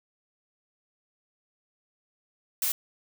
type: noise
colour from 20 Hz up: blue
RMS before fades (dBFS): -27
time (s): 2.62-2.72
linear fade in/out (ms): 2
effects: none